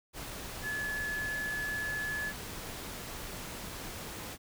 sine tone in noise, 1713 Hz, A6, 47 cents flat, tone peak -33 dBFS, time 0.62-2.33 s, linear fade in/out 50 ms, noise pink, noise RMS -42 dBFS, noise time 0.13-4.38 s, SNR +6 dB, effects none

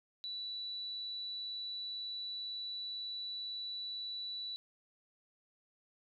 sine tone, 3951 Hz, B7, in tune, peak -39 dBFS, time 0.24-4.56 s, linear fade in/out 0 ms, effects none

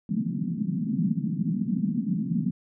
pink band-pass noise, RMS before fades -27 dBFS, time 0.09-2.51 s, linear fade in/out 5 ms, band 160 to 240 Hz, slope 48 dB/octave, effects none

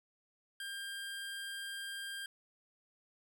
25% pulse tone, 1597 Hz, G6, 32 cents sharp, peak -37 dBFS, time 0.6-2.26 s, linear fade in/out 2 ms, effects none

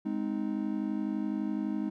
triangle chord, Ab major, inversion none, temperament just, 207.7 / 259.6 / 311.5 Hz, Ab3 / C4 / Eb4, 0 / -13 / +2 cents, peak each -31 / -34 / -32 dBFS, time 0.05-1.9 s, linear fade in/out 10 ms, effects none

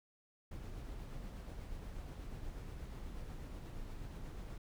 brown noise with tremolo, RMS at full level -45 dBFS, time 0.51-4.58 s, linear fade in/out 5 ms, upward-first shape sine, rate 8.3 Hz, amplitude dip 25%, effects none

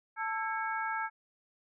harmonic tone with a mistuned harmonic, 443 Hz, A4, 12 cents sharp, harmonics 2 / 3 / 4 / 5, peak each -35 / -37 / -37 / -43 dBFS, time 0.16-1.1 s, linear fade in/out 50 ms, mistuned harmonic 4, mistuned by -140 cents, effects none

